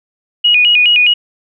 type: tone with vibrato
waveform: sine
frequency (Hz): 2672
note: E7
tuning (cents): +23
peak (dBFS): -6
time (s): 0.44-1.14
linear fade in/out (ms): 10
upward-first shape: square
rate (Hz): 4.8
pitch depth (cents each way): 140
effects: none